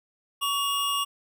square tone pair together, 1125.5 / 2836 Hz, C#6 / F7, +26 / +26 cents, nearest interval octave + major third, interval 1600 cents, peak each -28 dBFS, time 0.41-1.05 s, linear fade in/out 20 ms, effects none

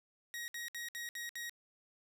sawtooth tone bursts, 1891 Hz, A#6, 24 cents sharp, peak -37 dBFS, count 6, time 0.34-1.495 s, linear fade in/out 0 ms, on 140 ms, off 63 ms, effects 12-bit

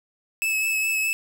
45% pulse tone with vibrato, 2600 Hz, E7, 24 cents flat, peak -21 dBFS, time 0.42-1.13 s, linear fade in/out 0 ms, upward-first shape sine, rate 4.8 Hz, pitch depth 18 cents each way, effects none

